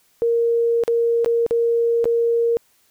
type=tone with dropouts; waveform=sine; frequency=466.2 Hz; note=A#4; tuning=in tune; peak=-15 dBFS; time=0.22-2.57 s; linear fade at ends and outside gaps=0 ms; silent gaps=0.837-0.879 / 1.246-1.26 / 1.464-1.509 / 2.043-2.055 s; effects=white hiss -60 dBFS RMS until 2.9 s